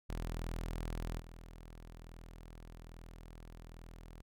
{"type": "tone with level steps", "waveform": "sawtooth", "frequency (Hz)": 41.2, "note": "E1", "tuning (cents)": 0, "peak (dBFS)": [-34, -46], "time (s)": [0.09, 4.22], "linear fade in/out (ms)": 10, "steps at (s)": 1.19, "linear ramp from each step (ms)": 10, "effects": []}